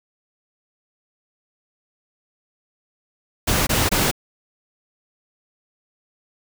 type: noise bursts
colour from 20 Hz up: pink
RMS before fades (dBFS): -19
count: 3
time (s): 3.47-4.114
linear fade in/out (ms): 10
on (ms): 200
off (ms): 22
effects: none